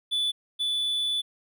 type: tone pair in turn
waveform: triangle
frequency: 3472 / 3472 Hz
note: A7 / A7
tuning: -24 / -24 cents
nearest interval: unison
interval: 0 cents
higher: neither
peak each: -22 / -23 dBFS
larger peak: first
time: 0.11-0.32 / 0.59-1.22 s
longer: second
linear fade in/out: 20 ms
effects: none